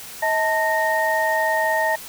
sine tone cluster, 637 / 888 / 1853 Hz, D#5 / A5 / A#6, +41 / +16 / -11 cents, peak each -22 dBFS, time 0.22-1.96 s, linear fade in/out 10 ms, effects white hiss -37 dBFS RMS until 2.08 s

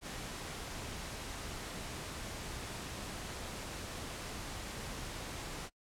pink noise, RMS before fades -43 dBFS, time 0.01-5.7 s, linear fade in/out 50 ms, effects noise-tail reverb RT60 0.1 s tail -23 dB re dry + low-pass 10000 Hz 12 dB/octave

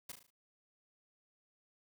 white noise with echo, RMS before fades -45 dBFS, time 0.09-0.12 s, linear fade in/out 5 ms, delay 37 ms, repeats 5, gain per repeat -6 dB, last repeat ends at 0.305 s, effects none

